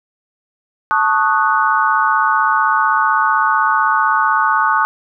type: chord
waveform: sine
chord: D# half-diminished seventh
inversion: second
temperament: equal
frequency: 880 / 1108.7 / 1244.5 / 1480 Hz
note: A5 / C#6 / D#6 / F#6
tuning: 0 / 0 / 0 / 0 cents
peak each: -17 dBFS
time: 0.91-4.85 s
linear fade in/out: 0 ms
effects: none